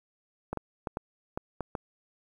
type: clicks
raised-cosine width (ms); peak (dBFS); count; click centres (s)
1; -18; 7; 0.53 / 0.573 / 0.872 / 0.971 / 1.375 / 1.607 / 1.752
effects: 9-bit